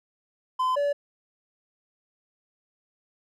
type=tone pair in turn; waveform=triangle; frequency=1023 / 574.1 Hz; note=C6 / D5; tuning=-39 / -39 cents; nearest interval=minor seventh; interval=1000 cents; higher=first; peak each=-20 dBFS; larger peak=neither; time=0.59-0.76 / 0.76-0.93 s; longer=neither; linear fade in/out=10 ms; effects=none